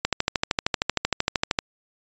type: click train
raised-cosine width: 0.2 ms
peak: -3 dBFS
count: 21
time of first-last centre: 0.05-1.588 s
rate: 13 Hz
effects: resampled to 16000 Hz